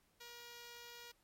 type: tone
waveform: 5% pulse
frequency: 476.4 Hz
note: A#4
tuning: 38 cents sharp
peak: -40 dBFS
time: 0.2-1.12 s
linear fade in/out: 10 ms
effects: pink hiss -75 dBFS RMS until 1.23 s + MP3 64 kbps